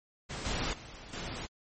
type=noise with level steps; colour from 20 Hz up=pink; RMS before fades=-39 / -33 / -48 / -39 dBFS; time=0.29-1.47 s; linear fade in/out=20 ms; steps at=0.45 / 0.73 / 1.13 s; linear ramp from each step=2 ms; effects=low-pass 11000 Hz 12 dB/octave + MP3 32 kbps